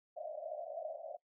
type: band-pass noise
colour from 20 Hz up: white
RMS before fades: -44 dBFS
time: 0.16-1.17 s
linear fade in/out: 10 ms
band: 590 to 680 Hz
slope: 96 dB/octave
effects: noise-tail reverb RT60 0.1 s tail -21 dB re dry